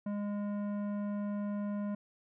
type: tone with tanh clipping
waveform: sine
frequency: 205 Hz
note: G#3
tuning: 22 cents flat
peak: -35 dBFS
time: 0.06-1.95 s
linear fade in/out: 5 ms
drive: 13 dB
effects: none